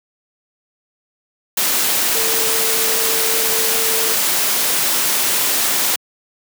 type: tone in noise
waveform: sine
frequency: 448.8 Hz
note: A4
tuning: 34 cents sharp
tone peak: -25 dBFS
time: 2.15-4.14 s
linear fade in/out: 5 ms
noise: white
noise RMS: -17 dBFS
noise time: 1.57-5.96 s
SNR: -11 dB
effects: high-pass 200 Hz 12 dB/octave